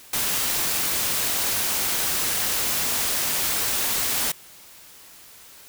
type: noise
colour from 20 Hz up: white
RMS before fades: -24 dBFS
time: 0.13-4.32 s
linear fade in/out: 5 ms
effects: white hiss -47 dBFS RMS until 5.68 s